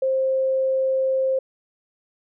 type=tone; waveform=sine; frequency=528 Hz; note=C5; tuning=16 cents sharp; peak=-18 dBFS; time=0.02-1.39 s; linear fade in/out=5 ms; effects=none